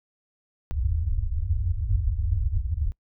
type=low-pass noise; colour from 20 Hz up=white; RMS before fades=-25 dBFS; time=0.71-2.92 s; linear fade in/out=0 ms; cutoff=100 Hz; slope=96 dB/octave; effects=noise-tail reverb RT60 0.1 s tail -24 dB re dry